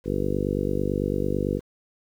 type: harmonic tone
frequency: 49 Hz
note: G1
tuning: in tune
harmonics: 1 / 2 / 3 / 4 / 5 / 6 / 7 / 8 / 9 / 10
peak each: -32 / -32 / -32 / -32 / -32 / -32 / -32 / -32 / -32 / -32 dBFS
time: 0.04-1.61 s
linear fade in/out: 50 ms
effects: 9-bit